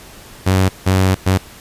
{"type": "tone bursts at uneven times", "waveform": "sawtooth", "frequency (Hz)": 94.2, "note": "F#2", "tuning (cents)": 32, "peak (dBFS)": -7, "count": 3, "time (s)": [[0.46, 0.69], [0.86, 1.15], [1.26, 1.38]], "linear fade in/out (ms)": 10, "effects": ["pink hiss -39 dBFS RMS until 1.6 s", "resampled to 32000 Hz"]}